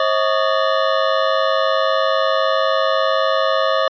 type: ring-modulated tone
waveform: 25% pulse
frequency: 587.3 Hz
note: D5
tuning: in tune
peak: -8 dBFS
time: 0-3.88 s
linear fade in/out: 2 ms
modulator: 50 Hz
effects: resampled to 11025 Hz